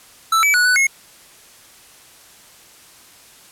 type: tone with pitch steps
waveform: square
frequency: 1322 / 2297 / 1468 / 1492 / 2169 Hz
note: E6 / D7 / F#6 / F#6 / C#7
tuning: +5 / -39 / -14 / +14 / -38 cents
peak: -13 dBFS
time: 0.32-0.87 s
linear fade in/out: 5 ms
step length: 110 ms
effects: white hiss -46 dBFS RMS until 3.51 s + low-pass 12000 Hz 12 dB/octave